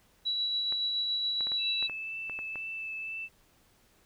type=tone with tremolo; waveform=sine; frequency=3919 Hz; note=B7; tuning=14 cents flat; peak=-27 dBFS; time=0.25-1.88 s; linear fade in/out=20 ms; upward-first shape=sine; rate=7.1 Hz; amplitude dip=25%
type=clicks; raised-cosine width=0.5 ms; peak=-28 dBFS; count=9; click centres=0.724 / 1.408 / 1.47 / 1.519 / 1.826 / 1.897 / 2.297 / 2.39 / 2.557 s
type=tone with vibrato; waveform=sine; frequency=2637 Hz; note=E7; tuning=in tune; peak=-35 dBFS; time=1.57-3.29 s; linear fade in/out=50 ms; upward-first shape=triangle; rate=2 Hz; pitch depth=14 cents each way
effects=pink hiss -65 dBFS RMS until 4.05 s